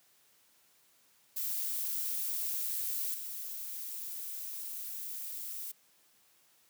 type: noise with level steps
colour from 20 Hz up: violet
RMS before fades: -35 / -41 dBFS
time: 1.36-5.72 s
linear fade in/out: 10 ms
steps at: 3.14 s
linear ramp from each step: 2 ms
effects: white hiss -67 dBFS RMS until 6.69 s + high-pass 100 Hz 12 dB/octave